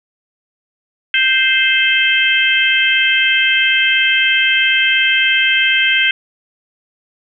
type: harmonic tone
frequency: 523 Hz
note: C5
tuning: 1 cent flat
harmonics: 3 / 4 / 5 / 6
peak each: -16 / -16 / -16 / -16 dBFS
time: 1.14-6.11 s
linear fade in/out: 2 ms
effects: none